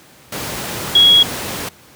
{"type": "tone in noise", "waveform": "sine", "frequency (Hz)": 3322, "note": "G#7", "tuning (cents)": 0, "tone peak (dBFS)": -6, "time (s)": [0.95, 1.23], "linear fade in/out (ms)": 5, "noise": "pink", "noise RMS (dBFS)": -24, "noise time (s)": [0.32, 1.69], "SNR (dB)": 15, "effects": ["pink hiss -45 dBFS RMS until 1.95 s", "high-pass 100 Hz 12 dB/octave"]}